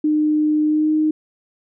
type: tone with pitch glide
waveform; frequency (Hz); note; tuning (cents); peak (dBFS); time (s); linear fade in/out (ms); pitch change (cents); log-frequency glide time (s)
sine; 304.2 to 309; D#4 to D#4; -39 to -12; -14; 0.04-1.11; 5; +27; 0.65-0.92
effects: none